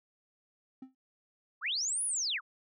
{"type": "tone with exponential decay", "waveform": "triangle", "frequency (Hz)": 261.6, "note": "C4", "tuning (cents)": 0, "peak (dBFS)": -38, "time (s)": [0.82, 0.95], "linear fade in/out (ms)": 5, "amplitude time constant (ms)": 27}
{"type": "linear two-way sweep", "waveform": "sine", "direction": "up then down", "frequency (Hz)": [987.8, 10480, 987.8], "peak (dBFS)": -30, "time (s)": [1.61, 2.41], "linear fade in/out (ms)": 50, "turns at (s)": 2.04}
{"effects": []}